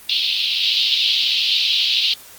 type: band-pass noise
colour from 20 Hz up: white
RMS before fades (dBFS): -18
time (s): 0.09-2.14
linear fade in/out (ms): 5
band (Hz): 2800 to 4300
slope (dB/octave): 48
effects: white hiss -42 dBFS RMS until 2.38 s + Opus 32 kbps